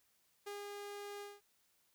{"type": "tone with ADSR envelope", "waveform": "sawtooth", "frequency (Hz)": 407.5, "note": "G#4", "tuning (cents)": -33, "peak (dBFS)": -39, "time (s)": [0.46, 1.41], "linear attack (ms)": 13, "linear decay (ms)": 170, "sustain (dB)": -2, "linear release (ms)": 200, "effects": ["white hiss -75 dBFS RMS until 1.94 s"]}